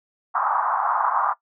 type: band-pass noise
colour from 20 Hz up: pink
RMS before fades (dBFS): -22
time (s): 0.34-1.34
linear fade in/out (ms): 20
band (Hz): 800 to 1300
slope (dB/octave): 48
effects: noise-tail reverb RT60 0.1 s tail -19 dB re dry